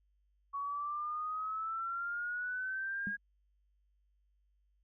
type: exponential sweep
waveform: sine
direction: up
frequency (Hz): 1115 to 1640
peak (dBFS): -35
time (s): 0.53-3.17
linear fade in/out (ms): 20
type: tone with exponential decay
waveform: sine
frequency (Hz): 200.4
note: G3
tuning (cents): +38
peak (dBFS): -34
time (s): 3.07-3.18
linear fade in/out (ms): 0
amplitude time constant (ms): 22
effects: added 50 Hz sine -70 dBFS peak until 4.83 s